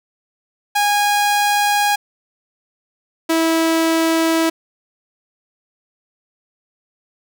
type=tone pair in turn; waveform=sawtooth; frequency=822 / 326.2 Hz; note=G#5 / E4; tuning=-18 / -18 cents; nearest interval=octave + major third; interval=1600 cents; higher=first; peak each=-10 dBFS; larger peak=neither; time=0.75-1.96 / 3.29-4.5 s; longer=neither; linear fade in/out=10 ms; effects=none